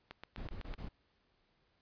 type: click train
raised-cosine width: 0.3 ms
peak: -29 dBFS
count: 6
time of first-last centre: 0.11-0.739 s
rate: 7.95 Hz
type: noise bursts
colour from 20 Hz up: brown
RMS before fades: -43 dBFS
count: 4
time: 0.37-0.888 s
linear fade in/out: 10 ms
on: 110 ms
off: 26 ms
effects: pink hiss -75 dBFS RMS until 1.81 s + resampled to 11025 Hz